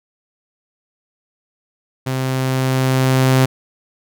sawtooth tone with level ramp, 130.81 Hz, C3, in tune, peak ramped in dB -15 to -6 dBFS, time 2.06-3.46 s, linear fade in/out 10 ms, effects none

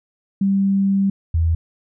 sine tone pair in turn, 196 / 82.24 Hz, G3 / E2, 0 / -4 cents, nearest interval octave + minor third, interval 1504 cents, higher first, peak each -14 dBFS, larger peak neither, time 0.41-1.1 / 1.34-1.55 s, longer first, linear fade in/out 5 ms, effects none

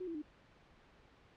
sine tone with pitch steps, 367.1 / 332.8 / 301.6 Hz, F#4 / E4 / D4, -14 / +17 / +46 cents, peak -39 dBFS, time 0-0.222 s, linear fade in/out 10 ms, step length 74 ms, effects pink hiss -64 dBFS RMS until 1.36 s + low-pass 3000 Hz 12 dB/octave

